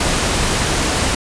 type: noise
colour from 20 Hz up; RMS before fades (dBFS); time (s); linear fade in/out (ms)
pink; -17; 0-1.15; 5
effects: resampled to 22050 Hz